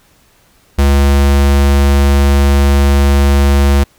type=tone; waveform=square; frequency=70 Hz; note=C#2; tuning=18 cents sharp; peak=-7 dBFS; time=0.78-3.84 s; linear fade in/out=10 ms; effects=pink hiss -50 dBFS RMS until 3.98 s